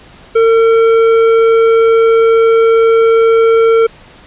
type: tone with tanh clipping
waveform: triangle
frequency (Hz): 453.7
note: A#4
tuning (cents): -47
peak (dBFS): -7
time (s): 0.35-3.87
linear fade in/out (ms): 10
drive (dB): 15
effects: pink hiss -39 dBFS RMS until 4.26 s + resampled to 8000 Hz